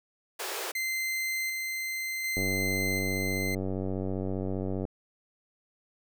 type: high-pass noise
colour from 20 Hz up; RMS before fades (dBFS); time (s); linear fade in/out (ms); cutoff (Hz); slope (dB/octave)
pink; -35; 0.39-0.72; 10; 340; 96
type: tone with tremolo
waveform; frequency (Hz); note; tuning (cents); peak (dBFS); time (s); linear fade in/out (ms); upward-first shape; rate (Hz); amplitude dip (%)
40% pulse; 2075; C7; -15; -28; 0.75-3.55; 5; square; 0.67; 25
type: click train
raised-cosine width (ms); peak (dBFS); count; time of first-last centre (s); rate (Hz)
2; -20; 237; 2.37-4.852; 95.1
effects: none